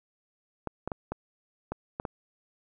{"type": "clicks", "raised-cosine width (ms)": 1, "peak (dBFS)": -18, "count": 7, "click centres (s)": [0.673, 0.876, 0.918, 1.12, 1.72, 1.999, 2.052], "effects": []}